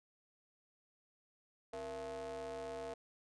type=ring-modulated tone; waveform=square; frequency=101.1 Hz; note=G#2; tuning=46 cents flat; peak=-40 dBFS; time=1.73-2.94 s; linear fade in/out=5 ms; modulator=569 Hz; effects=resampled to 22050 Hz